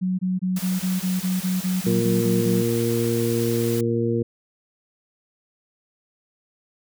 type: tone bursts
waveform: sine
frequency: 184.6 Hz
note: F#3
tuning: 4 cents flat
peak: -20 dBFS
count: 13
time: 0.01-2.626 s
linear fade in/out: 20 ms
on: 180 ms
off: 23 ms
type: noise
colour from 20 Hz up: white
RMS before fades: -34 dBFS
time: 0.56-3.81 s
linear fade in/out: 5 ms
type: harmonic tone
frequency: 116.54 Hz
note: A#2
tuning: in tune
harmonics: 1 / 2 / 3 / 4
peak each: -25 / -25 / -25 / -25 dBFS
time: 1.86-4.23 s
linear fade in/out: 10 ms
effects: none